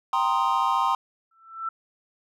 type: chord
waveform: triangle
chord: C minor seventh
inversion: second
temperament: equal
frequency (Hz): 784 / 932.3 / 1046.5 / 1244.5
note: G5 / Bb5 / C6 / Eb6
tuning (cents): 0 / 0 / 0 / 0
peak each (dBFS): -26 / -24 / -22 / -26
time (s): 0.13-0.95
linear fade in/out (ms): 2
type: tone with exponential growth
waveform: sine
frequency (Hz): 1333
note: E6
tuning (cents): +19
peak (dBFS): -24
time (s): 1.31-1.69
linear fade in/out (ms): 5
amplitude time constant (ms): 82
effects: none